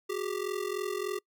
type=ring-modulated tone; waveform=square; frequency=392 Hz; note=G4; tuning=in tune; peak=-29 dBFS; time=0.09-1.19 s; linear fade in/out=10 ms; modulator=21.7 Hz; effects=noise-tail reverb RT60 0.1 s tail -26 dB re dry